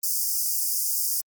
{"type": "high-pass noise", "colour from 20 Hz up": "white", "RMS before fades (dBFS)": -25, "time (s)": [0.03, 1.21], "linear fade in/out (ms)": 5, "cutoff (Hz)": 4900, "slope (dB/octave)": 96, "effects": ["Opus 32 kbps"]}